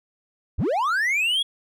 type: linear sweep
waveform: triangle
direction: up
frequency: 32.7 to 3390 Hz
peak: -18 dBFS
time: 0.58-1.43 s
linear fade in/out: 10 ms
effects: none